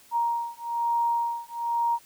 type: beating tone pair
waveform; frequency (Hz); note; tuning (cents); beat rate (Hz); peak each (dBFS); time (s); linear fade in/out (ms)
sine; 937 / 938.1; A#5 / A#5; +9 / +11; 1.1; -27; 0.11-1.99; 50
effects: white hiss -55 dBFS RMS until 2.05 s